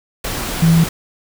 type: tone in noise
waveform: sine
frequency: 164.81 Hz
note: E3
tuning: in tune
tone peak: -8 dBFS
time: 0.62-0.84 s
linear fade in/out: 5 ms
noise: pink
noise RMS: -23 dBFS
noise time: 0.24-0.89 s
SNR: +12 dB
effects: none